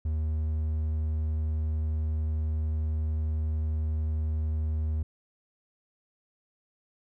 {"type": "tone", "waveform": "triangle", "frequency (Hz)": 77.78, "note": "D#2", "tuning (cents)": 0, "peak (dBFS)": -24, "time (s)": [0.05, 5.03], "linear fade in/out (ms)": 5, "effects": []}